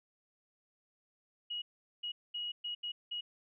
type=tone bursts at uneven times; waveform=sine; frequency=2900 Hz; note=F#7; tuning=35 cents flat; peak=-36 dBFS; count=6; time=1.5-1.62 / 2.03-2.12 / 2.34-2.52 / 2.64-2.75 / 2.83-2.92 / 3.11-3.21 s; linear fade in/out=10 ms; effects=none